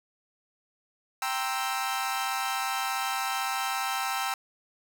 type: chord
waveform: sawtooth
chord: C dominant seventh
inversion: second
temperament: equal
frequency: 784 / 932.3 / 1046.5 / 1318.5 Hz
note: G5 / Bb5 / C6 / E6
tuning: 0 / 0 / 0 / 0 cents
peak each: -28 / -32 / -33 / -29 dBFS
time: 1.22-4.34 s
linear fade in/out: 2 ms
effects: none